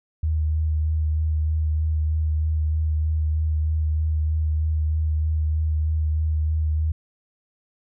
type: tone with vibrato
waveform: sine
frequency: 77.78 Hz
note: D#2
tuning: in tune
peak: -19 dBFS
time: 0.23-6.92 s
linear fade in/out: 5 ms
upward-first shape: sine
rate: 3.2 Hz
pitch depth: 17 cents each way
effects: none